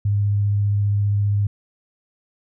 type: tone with vibrato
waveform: sine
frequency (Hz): 102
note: G#2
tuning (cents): -31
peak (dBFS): -16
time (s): 0.05-1.47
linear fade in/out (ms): 5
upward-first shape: sine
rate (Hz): 15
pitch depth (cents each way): 10
effects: none